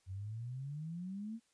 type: exponential sweep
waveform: sine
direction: up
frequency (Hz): 91 to 233.1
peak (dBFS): -40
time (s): 0.06-1.4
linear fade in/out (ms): 50
effects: white hiss -75 dBFS RMS until 1.53 s + resampled to 22050 Hz